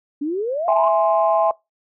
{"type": "exponential sweep", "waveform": "sine", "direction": "up", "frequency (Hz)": [277.2, 1116], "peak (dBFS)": -20, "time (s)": [0.21, 0.89], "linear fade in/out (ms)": 10}
{"type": "chord", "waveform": "sine", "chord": "E augmented", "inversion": "none", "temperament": "equal", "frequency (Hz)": [659.3, 830.6, 1046.5], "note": ["E5", "G#5", "B#5"], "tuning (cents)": [0, 0, 0], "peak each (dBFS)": [-15, -19, -21], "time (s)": [0.68, 1.51], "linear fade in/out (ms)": 2}
{"effects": ["noise-tail reverb RT60 0.2 s tail -22 dB re dry", "tanh soft clip ceiling -4 dBFS"]}